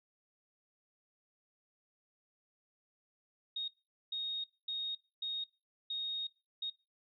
sine tone bursts at uneven times, 3729 Hz, A#7, in tune, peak -35 dBFS, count 6, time 3.56-3.68 / 4.12-4.44 / 4.68-4.95 / 5.22-5.44 / 5.9-6.27 / 6.62-6.7 s, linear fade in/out 5 ms, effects noise-tail reverb RT60 0.3 s tail -24 dB re dry

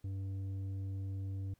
sine tone with tanh clipping, 96.8 Hz, G2, 21 cents flat, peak -38 dBFS, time 0.04-1.54 s, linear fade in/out 5 ms, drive 7 dB, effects pink hiss -75 dBFS RMS until 1.59 s

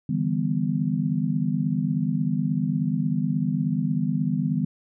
sine chord, E minor seventh, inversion third, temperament just, 148.33 / 164.81 / 197.78 / 247.2 Hz, D3 / E3 / G3 / B3, +18 / 0 / +16 / +2 cents, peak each -27 dBFS, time 0.09-4.65 s, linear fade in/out 5 ms, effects none

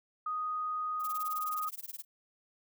sine tone, 1244.5 Hz, D#6, in tune, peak -32 dBFS, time 0.26-1.69 s, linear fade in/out 5 ms
violet noise with tremolo, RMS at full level -40 dBFS, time 0.99-2.05 s, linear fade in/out 50 ms, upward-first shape sine, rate 19 Hz, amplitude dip 100%
effects none

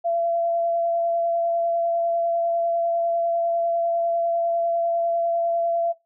sine tone with vibrato, 678 Hz, E5, 49 cents sharp, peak -20 dBFS, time 0.04-5.93 s, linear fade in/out 20 ms, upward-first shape sine, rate 10 Hz, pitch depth 11 cents each way, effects noise-tail reverb RT60 0.2 s tail -18 dB re dry

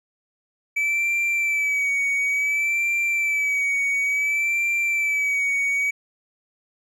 triangle tone with vibrato, 2300 Hz, D7, 37 cents flat, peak -18 dBFS, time 0.76-5.91 s, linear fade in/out 10 ms, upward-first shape sine, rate 0.57 Hz, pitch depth 45 cents each way, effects none

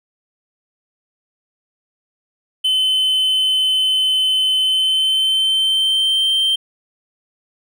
triangle tone with pitch glide, 3051 to 3135 Hz, G7 to G7, -48 to -1 cents, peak -12 dBFS, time 2.64-6.56 s, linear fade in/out 10 ms, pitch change +47 cents, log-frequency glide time 4.58-6.29 s, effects none

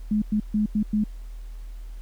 sine tone bursts at uneven times, 211.5 Hz, G#3, 32 cents sharp, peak -19 dBFS, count 5, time 0.11-0.22 / 0.32-0.4 / 0.54-0.66 / 0.75-0.83 / 0.93-1.04 s, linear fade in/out 5 ms, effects added 40 Hz sine -34 dBFS peak until 2.01 s + pink hiss -58 dBFS RMS until 2.01 s

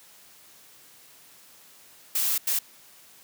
blue noise bursts at uneven times, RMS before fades -25 dBFS, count 2, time 2.15-2.38 / 2.47-2.59 s, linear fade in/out 5 ms, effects white hiss -53 dBFS RMS until 3.23 s + high-pass 100 Hz 12 dB/octave

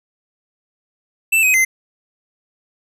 square tone with pitch steps, 2657 / 2522 / 2069 Hz, E7 / D#7 / C7, +13 / +23 / -20 cents, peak -12 dBFS, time 1.32-1.65 s, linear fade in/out 10 ms, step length 110 ms, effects none

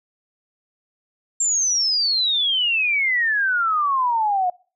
sine exponential sweep, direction down, 7459 to 709 Hz, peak -17 dBFS, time 1.4-4.5 s, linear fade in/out 5 ms, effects noise-tail reverb RT60 0.4 s tail -25 dB re dry

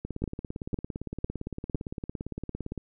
two click trains, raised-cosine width 3 ms, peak -15 / -21 dBFS, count 4 / 49, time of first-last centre 0.24-1.748 / 0.05-2.777 s, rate 1.99 / 17.6 Hz, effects none

